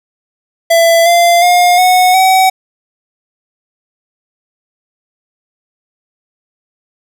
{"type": "tone with pitch steps", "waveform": "square", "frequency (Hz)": [669, 689.8, 711.2, 733.4, 756.2], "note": ["E5", "F5", "F5", "F#5", "F#5"], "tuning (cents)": [25, -22, 31, -15, 38], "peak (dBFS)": -6, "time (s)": [0.7, 2.5], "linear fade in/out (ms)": 10, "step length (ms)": 360, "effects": []}